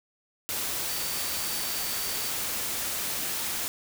sine tone in noise, 4590 Hz, D8, 40 cents flat, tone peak -39 dBFS, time 0.89-2.3 s, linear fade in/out 0 ms, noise white, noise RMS -31 dBFS, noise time 0.49-3.68 s, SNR -11 dB, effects none

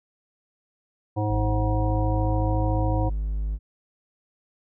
harmonic tone, 105.7 Hz, G#2, 31 cents sharp, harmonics 1 / 3 / 5 / 7 / 9, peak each -24 / -29 / -31 / -32 / -34 dBFS, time 1.16-3.1 s, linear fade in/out 20 ms
triangle tone, 51.9 Hz, G#1, in tune, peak -22 dBFS, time 1.28-3.59 s, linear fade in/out 50 ms
effects none

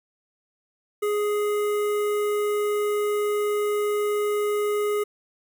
square tone with notch filter, 416.1 Hz, G#4, 3 cents sharp, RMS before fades -24 dBFS, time 1.02-5.04 s, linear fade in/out 10 ms, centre 4600 Hz, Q 0.63, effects 10-bit

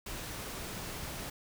pink noise, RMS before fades -41 dBFS, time 0.06-1.3 s, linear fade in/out 5 ms, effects none

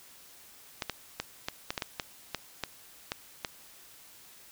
clicks, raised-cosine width 0.2 ms, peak -14 dBFS, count 12, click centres 0.822 / 0.897 / 1.2 / 1.485 / 1.705 / 1.778 / 1.822 / 1.998 / 2.347 / 2.637 / 3.119 / 3.448 s, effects white hiss -54 dBFS RMS until 4.51 s

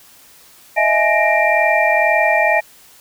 sine tone cluster, 626 / 668 / 843 / 1860 / 2369 Hz, D#5 / E5 / G#5 / A#6 / D7, +10 / +23 / +26 / -4 / +14 cents, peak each -18 dBFS, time 0.76-2.61 s, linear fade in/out 20 ms, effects white hiss -46 dBFS RMS until 3 s

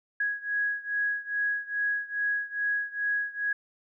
sine beating tone pair, 1661 / 1663.4 Hz, G#6 / G#6, 0 / +2 cents, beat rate 2.4 Hz, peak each -29 / -31 dBFS, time 0.2-3.53 s, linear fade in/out 5 ms, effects none

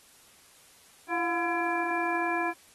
harmonic tone with a mistuned harmonic, 337.8 Hz, E4, 42 cents sharp, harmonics 1 / 2 / 3 / 4 / 5 / 7, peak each -32 / -32 / -32 / -42 / -33 / -35 dBFS, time 1.08-2.54 s, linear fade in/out 50 ms, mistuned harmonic 2, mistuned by +85 cents, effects white hiss -57 dBFS RMS until 2.74 s + AAC 32 kbps

